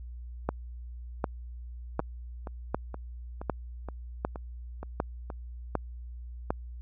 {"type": "two click trains", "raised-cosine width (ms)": 1, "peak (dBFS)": [-24, -13], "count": [8, 9], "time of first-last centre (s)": [[2, 5.302], [0.49, 6.505]], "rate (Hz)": [2.12, 1.33], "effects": ["added 60 Hz sine -39 dBFS peak until 6.81 s"]}